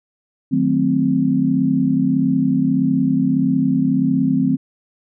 sine chord, D# diminished seventh, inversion none, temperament equal with one note detuned, 154.22 / 185 / 220 / 261.6 Hz, D#3 / F#3 / A3 / C4, -15 / 0 / 0 / 0 cents, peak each -22 / -21 / -22 / -16 dBFS, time 0.51-4.57 s, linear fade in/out 20 ms, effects none

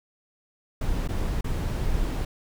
brown noise with dropouts, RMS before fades -26 dBFS, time 0.81-2.25 s, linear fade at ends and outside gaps 5 ms, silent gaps 1.077-1.087 / 1.41-1.442 s, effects none

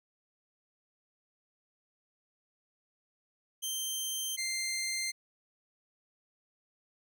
15% pulse tone pair in turn, 3136 / 2093 Hz, G7 / C7, 0 / 0 cents, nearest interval perfect fifth, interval 700 cents, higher first, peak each -26 dBFS, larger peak neither, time 3.62-4.37 / 4.37-5.12 s, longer neither, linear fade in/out 20 ms, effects none

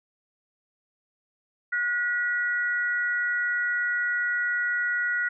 sine tone pair together, 1451.4 / 1936 Hz, F#6 / B6, -34 / -35 cents, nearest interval perfect fourth, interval 499 cents, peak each -25 / -28 dBFS, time 1.72-5.29 s, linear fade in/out 10 ms, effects none

